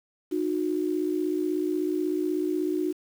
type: tone pair together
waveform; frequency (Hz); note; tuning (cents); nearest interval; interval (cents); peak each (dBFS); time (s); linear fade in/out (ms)
sine; 306.7 / 363; D#4 / F#4; -25 / -33; minor third; 292; -27; 0.31-2.93; 20
effects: 8-bit